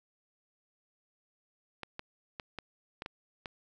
clicks, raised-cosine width 0.3 ms, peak -23 dBFS, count 7, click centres 1.833 / 1.994 / 2.398 / 2.587 / 3.021 / 3.061 / 3.458 s, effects none

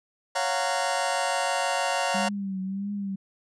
sawtooth chord, Gb major seventh, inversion second, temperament just, 555 / 693.7 / 740 / 925 Hz, Db5 / F5 / Gb5 / Bb5, +2 / -12 / 0 / -14 cents, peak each -26 dBFS, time 0.35-2.29 s, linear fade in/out 10 ms
sine tone with vibrato, 196 Hz, G3, in tune, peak -28 dBFS, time 2.14-3.16 s, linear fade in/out 10 ms, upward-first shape triangle, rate 1.6 Hz, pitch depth 80 cents each way
effects resampled to 22050 Hz

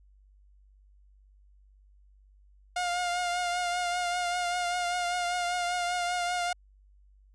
sawtooth tone with vibrato, 709 Hz, F5, 26 cents sharp, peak -24 dBFS, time 2.76-6.53 s, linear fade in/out 5 ms, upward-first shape triangle, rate 5.1 Hz, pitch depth 34 cents each way, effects added 49 Hz sine -56 dBFS peak until 7.34 s + resampled to 22050 Hz

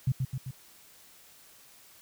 sine tone with echo, 130.3 Hz, C3, 7 cents flat, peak -22 dBFS, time 0.07-0.12 s, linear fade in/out 5 ms, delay 130 ms, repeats 3, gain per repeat -4 dB, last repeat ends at 0.51 s, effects white hiss -56 dBFS RMS until 2.01 s

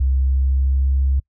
sine tone with pitch glide, 66.3 to 67.42 Hz, C2 to C#2, +23 to -48 cents, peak -13 dBFS, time 0-1.2 s, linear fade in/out 10 ms, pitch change +29 cents, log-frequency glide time 0.12-0.94 s, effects noise-tail reverb RT60 0.1 s tail -26 dB re dry + tanh soft clip ceiling -10 dBFS

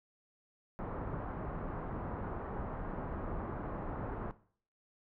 pink low-pass noise, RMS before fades -40 dBFS, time 0.79-4.31 s, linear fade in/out 0 ms, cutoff 1300 Hz, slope 24 dB/octave, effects noise-tail reverb RT60 0.5 s tail -17 dB re dry

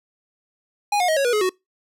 square tone with pitch steps, 823 / 720.6 / 631 / 552.5 / 483.7 / 423.6 / 370.9 Hz, G#5 / F#5 / D#5 / C#5 / B4 / G#4 / F#4, -16 / -46 / +24 / -6 / -36 / +34 / +4 cents, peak -18 dBFS, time 0.92-1.494 s, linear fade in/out 5 ms, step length 82 ms, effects noise-tail reverb RT60 0.2 s tail -24 dB re dry + low-pass 12000 Hz 12 dB/octave

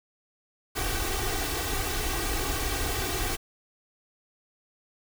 pink noise with comb filter, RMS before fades -29 dBFS, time 0.75-3.37 s, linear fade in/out 20 ms, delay 2.6 ms, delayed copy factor +1, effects none

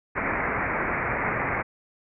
white low-pass noise, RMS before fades -27 dBFS, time 0.15-1.63 s, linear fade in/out 20 ms, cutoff 2300 Hz, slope 96 dB/octave, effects none

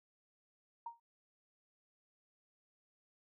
sine tone with exponential decay, 932.3 Hz, A#5, in tune, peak -38 dBFS, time 0.86-1 s, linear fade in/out 5 ms, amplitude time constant 30 ms, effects none

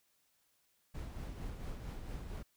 brown noise with tremolo, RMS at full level -42 dBFS, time 0.94-2.43 s, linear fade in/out 10 ms, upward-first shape sine, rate 4.4 Hz, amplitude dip 40%, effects white hiss -75 dBFS RMS until 2.56 s

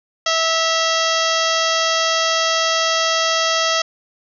harmonic tone with a mistuned harmonic, 652 Hz, E5, 19 cents flat, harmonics 1 / 2 / 3 / 4 / 5 / 6 / 7 / 8 / 9 / 10, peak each -22 / -21 / -24 / -28 / -23 / -28 / -27 / -25 / -28 / -32 dBFS, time 0.26-3.82 s, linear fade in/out 5 ms, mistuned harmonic 4, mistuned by +67 cents, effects none

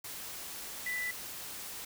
sine tone in noise, 1985 Hz, B6, 8 cents sharp, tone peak -33 dBFS, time 0.86-1.11 s, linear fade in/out 5 ms, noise white, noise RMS -43 dBFS, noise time 0.04-1.85 s, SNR +7 dB, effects none

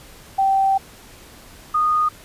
sine tone pair in turn, 777 / 1233.1 Hz, G5 / D#6, -16 / -16 cents, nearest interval minor sixth, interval 800 cents, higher second, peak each -14 / -15 dBFS, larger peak first, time 0.38-0.78 / 1.74-2.09 s, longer first, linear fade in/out 10 ms, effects pink hiss -44 dBFS RMS until 2.24 s + resampled to 32000 Hz

